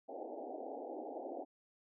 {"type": "band-pass noise", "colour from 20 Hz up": "white", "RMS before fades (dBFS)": -45, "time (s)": [0.08, 1.45], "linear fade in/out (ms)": 20, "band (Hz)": [250, 810], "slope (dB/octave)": 96, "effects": []}